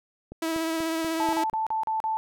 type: click train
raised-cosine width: 2 ms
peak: -26 dBFS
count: 6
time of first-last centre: 0.32-1.531 s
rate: 4.13 Hz
type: tone with vibrato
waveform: sawtooth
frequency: 325.1 Hz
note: E4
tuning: 24 cents flat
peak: -22 dBFS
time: 0.42-1.44 s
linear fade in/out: 5 ms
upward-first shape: sine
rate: 16 Hz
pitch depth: 21 cents each way
type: tone bursts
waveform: sine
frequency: 880 Hz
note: A5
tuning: in tune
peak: -24 dBFS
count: 6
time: 1.2-2.17 s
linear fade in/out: 0 ms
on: 130 ms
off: 38 ms
effects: none